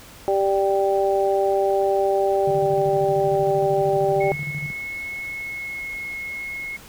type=harmonic tone; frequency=196 Hz; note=G3; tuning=in tune; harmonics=2 / 3 / 4; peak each=-20 / -22 / -23 dBFS; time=0.28-4.32 s; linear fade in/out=0 ms
type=tone with tremolo; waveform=sine; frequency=146.7 Hz; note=D3; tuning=2 cents flat; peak=-26 dBFS; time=2.47-4.71 s; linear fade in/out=5 ms; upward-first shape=square; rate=13 Hz; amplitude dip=70%
type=tone with pitch glide; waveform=sine; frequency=2185 to 2169 Hz; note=C#7 to C#7; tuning=-26 to -38 cents; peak=-28 dBFS; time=4.2-6.77 s; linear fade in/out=10 ms; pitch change=-12 cents; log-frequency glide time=5.28-5.9 s
effects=pink hiss -44 dBFS RMS until 6.88 s